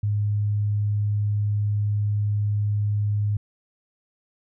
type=tone; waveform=sine; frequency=103.8 Hz; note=G#2; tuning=in tune; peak=-20 dBFS; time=0.03-3.37 s; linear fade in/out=5 ms; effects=none